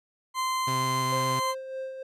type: tone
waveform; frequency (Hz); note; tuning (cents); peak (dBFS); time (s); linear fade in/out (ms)
40% pulse; 1037; C6; -16; -25; 0.34-1.55; 50
type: tone with vibrato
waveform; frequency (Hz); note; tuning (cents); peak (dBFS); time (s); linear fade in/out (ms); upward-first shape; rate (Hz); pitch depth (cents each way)
sawtooth; 130.3; C3; -7; -26; 0.67-1.4; 10; sine; 7.2; 10
type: tone with tremolo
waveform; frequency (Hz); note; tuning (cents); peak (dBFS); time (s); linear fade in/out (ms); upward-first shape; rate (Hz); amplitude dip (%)
triangle; 527; C5; +12; -29; 1.12-2.03; 5; sine; 3.3; 50
effects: low-pass 12000 Hz 12 dB/octave